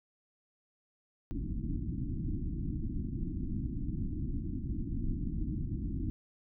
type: low-pass noise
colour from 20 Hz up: pink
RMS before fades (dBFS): -35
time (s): 1.31-6.1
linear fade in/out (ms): 0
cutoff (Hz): 330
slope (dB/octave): 96
effects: none